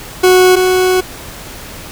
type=tone pair in turn; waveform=40% pulse; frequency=368.1 / 369.4 Hz; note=F#4 / F#4; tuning=-9 / -3 cents; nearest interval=unison; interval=6 cents; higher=second; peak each=-4 / -8 dBFS; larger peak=first; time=0.23-0.56 / 0.56-1.01 s; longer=second; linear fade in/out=10 ms; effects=pink hiss -30 dBFS RMS until 1.91 s